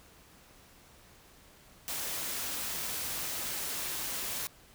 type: noise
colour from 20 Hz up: white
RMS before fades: -36 dBFS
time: 1.88-4.47 s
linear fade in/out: 0 ms
effects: pink hiss -58 dBFS RMS until 4.74 s